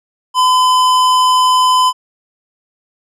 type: tone with hard clipping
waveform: sine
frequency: 1014 Hz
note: B5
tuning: 45 cents sharp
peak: -10 dBFS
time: 0.34-1.93 s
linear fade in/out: 50 ms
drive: 15 dB
effects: none